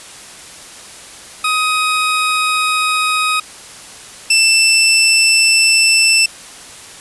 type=tone pair in turn; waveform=20% pulse; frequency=1257 / 2663 Hz; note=D#6 / E7; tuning=+17 / +17 cents; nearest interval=octave + minor second; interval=1300 cents; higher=second; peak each=-8 / -4 dBFS; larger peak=second; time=1.44-3.4 / 4.3-6.26 s; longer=neither; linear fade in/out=5 ms; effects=white hiss -35 dBFS RMS until 7 s + resampled to 24000 Hz